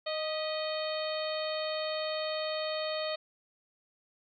harmonic tone with a mistuned harmonic, 620 Hz, D#5, 6 cents flat, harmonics 1 / 2 / 3 / 4 / 5 / 6 / 7, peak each -33 / -41 / -44 / -44 / -44 / -43 / -41 dBFS, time 0.06-3.16 s, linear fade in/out 10 ms, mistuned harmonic 3, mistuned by +64 cents, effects none

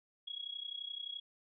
sine tone with amplitude modulation, 3322 Hz, G#7, in tune, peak -37 dBFS, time 0.27-1.2 s, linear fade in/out 10 ms, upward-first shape sine, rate 31.6 Hz, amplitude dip 85%, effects none

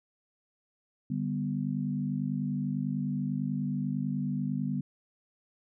sine chord, G major, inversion second, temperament equal, 146.83 / 196 / 246.9 Hz, D3 / G3 / B3, 0 / 0 / 0 cents, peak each -33 dBFS, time 1.1-4.81 s, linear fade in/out 5 ms, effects none

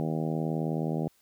harmonic tone, 79.4 Hz, D#2, 36 cents sharp, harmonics 2 / 3 / 4 / 5 / 6 / 7 / 8 / 9 / 10, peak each -30 / -34 / -36 / -38 / -40 / -41 / -42 / -43 / -44 dBFS, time 0-1.08 s, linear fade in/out 0 ms, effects white hiss -66 dBFS RMS until 1.21 s

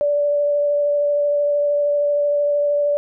sine tone with vibrato, 581 Hz, D5, 19 cents flat, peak -15 dBFS, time 0.01-2.97 s, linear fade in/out 0 ms, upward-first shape sine, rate 13 Hz, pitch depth 10 cents each way, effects none

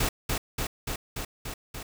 pink noise with echo, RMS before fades -26 dBFS, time 0-0.09 s, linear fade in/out 5 ms, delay 290 ms, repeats 6, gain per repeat -2 dB, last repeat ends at 1.83 s, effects none

